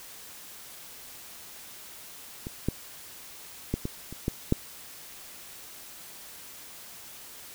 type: clicks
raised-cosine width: 3 ms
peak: -22 / -12 / -13 / -17 / -26 / -13 / -8 dBFS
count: 7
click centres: 2.469 / 2.686 / 3.74 / 3.854 / 4.126 / 4.281 / 4.524 s
effects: white hiss -46 dBFS RMS until 7.54 s